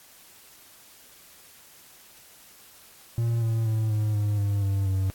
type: tone with pitch steps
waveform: triangle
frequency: 116.4 / 113.15 / 109.99 / 106.92 / 103.94 / 101.04 / 98.22 / 95.48 Hz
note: A#2 / A2 / A2 / A2 / G#2 / G#2 / G2 / G2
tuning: -2 / +49 / 0 / -49 / +2 / -47 / +4 / -45 cents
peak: -20 dBFS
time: 3.18-5.1 s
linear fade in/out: 0 ms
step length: 240 ms
effects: white hiss -52 dBFS RMS until 5.14 s + AAC 64 kbps